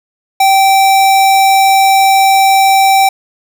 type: tone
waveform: square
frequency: 777 Hz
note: G5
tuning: 16 cents flat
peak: -6 dBFS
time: 0.4-3.09 s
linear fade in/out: 5 ms
effects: 7-bit